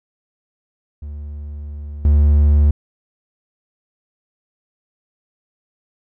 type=tone with level steps; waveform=triangle; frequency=73.4 Hz; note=D2; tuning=in tune; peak=-25 / -7 dBFS; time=1.02-2.71 s; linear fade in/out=5 ms; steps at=2.05 s; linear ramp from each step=2 ms; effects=none